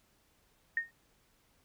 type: tone with exponential decay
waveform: sine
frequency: 1846 Hz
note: A#6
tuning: 17 cents flat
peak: -25 dBFS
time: 0.77-0.91 s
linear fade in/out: 2 ms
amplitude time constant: 30 ms
effects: pink hiss -70 dBFS RMS until 1.64 s